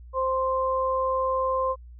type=tone pair together; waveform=sine; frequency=523.3 / 1046.6 Hz; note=C5 / C6; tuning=0 / 0 cents; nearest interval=octave; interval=1200 cents; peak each=-25 / -25 dBFS; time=0.13-1.76 s; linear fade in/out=50 ms; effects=added 60 Hz sine -42 dBFS peak until 1.99 s